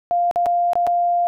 sine tone with dropouts, 698.5 Hz, F5, in tune, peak -15 dBFS, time 0.11-1.27 s, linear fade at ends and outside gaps 0 ms, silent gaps 0.312-0.359 / 0.459-0.465 / 0.733-0.755 / 0.867-0.873 s, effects none

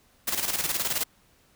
white noise with tremolo, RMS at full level -26 dBFS, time 0.27-1.04 s, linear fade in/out 10 ms, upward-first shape square, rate 19 Hz, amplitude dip 60%, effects pink hiss -62 dBFS RMS until 1.55 s

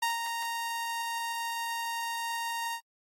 sawtooth tone with ADSR envelope, 929 Hz, A#5, 6 cents flat, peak -22 dBFS, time 0.02-2.81 s, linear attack 8 ms, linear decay 150 ms, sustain -6 dB, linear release 75 ms, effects AAC 48 kbps

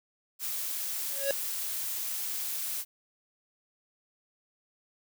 blue noise, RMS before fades -34 dBFS, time 0.39-2.85 s, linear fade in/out 50 ms
square tone with exponential growth, 554.4 Hz, C#5, in tune, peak -24 dBFS, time 1.07-1.31 s, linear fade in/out 1 ms, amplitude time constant 51 ms
effects none

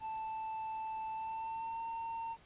triangle tone with pitch glide, 881 to 911.5 Hz, A5 to A#5, +2 to -39 cents, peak -36 dBFS, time 0-2.37 s, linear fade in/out 50 ms, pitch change +59 cents, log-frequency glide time 1.11-1.82 s, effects pink hiss -62 dBFS RMS until 2.45 s + resampled to 8000 Hz

